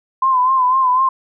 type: tone with vibrato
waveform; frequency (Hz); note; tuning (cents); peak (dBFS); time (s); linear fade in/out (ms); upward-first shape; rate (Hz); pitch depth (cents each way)
sine; 1030; C6; -28; -11; 0.22-1.09; 5; sine; 4; 60
effects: none